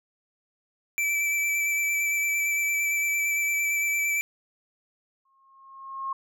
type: tone with vibrato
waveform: square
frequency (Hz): 2321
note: D7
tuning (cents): -21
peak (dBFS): -24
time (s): 0.98-4.21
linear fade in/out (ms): 0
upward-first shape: square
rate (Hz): 8.8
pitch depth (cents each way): 13
type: tone with exponential growth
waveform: sine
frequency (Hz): 1078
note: C#6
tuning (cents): -49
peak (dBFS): -26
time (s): 5.25-6.13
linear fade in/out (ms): 5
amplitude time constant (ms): 190
effects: none